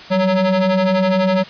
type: ring-modulated tone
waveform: square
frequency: 185 Hz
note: F#3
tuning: in tune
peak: -11 dBFS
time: 0.1-1.44 s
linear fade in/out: 20 ms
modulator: 376 Hz
effects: white hiss -36 dBFS RMS until 1.49 s + resampled to 11025 Hz